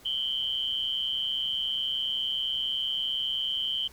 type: tone with amplitude modulation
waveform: sine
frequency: 3095 Hz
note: G7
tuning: 23 cents flat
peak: -23 dBFS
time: 0.05-3.88 s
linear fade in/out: 10 ms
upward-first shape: sine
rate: 140 Hz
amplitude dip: 90%
effects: pink hiss -54 dBFS RMS until 3.92 s